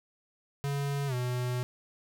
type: tone with pitch glide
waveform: square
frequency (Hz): 141.1 to 124.26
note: C#3 to B2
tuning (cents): +31 to +11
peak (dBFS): -30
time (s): 0.64-1.63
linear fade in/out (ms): 0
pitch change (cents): -220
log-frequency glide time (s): 1.07-1.14
effects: none